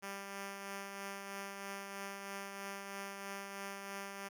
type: tone with tremolo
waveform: 5% pulse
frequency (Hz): 197.6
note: G3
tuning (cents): +14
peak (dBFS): -30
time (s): 0.02-4.29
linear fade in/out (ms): 20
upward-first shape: triangle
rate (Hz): 3.1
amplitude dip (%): 40
effects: none